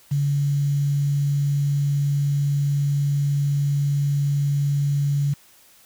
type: tone with quantisation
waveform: sine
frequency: 142.4 Hz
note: C#3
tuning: 47 cents sharp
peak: -18 dBFS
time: 0.11-5.34 s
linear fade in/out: 10 ms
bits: 7
effects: white hiss -53 dBFS RMS until 5.85 s